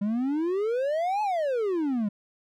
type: exponential two-way sweep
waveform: triangle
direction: up then down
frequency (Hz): 197.2 to 866 to 197.2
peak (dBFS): -22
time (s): 0.01-2.09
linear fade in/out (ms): 10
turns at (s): 1.22
effects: none